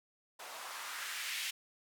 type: noise with band-pass filter sweep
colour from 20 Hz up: blue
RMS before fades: -42 dBFS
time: 0.39-1.51 s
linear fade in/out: 10 ms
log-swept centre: 690 to 2700 Hz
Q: 1.7
effects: none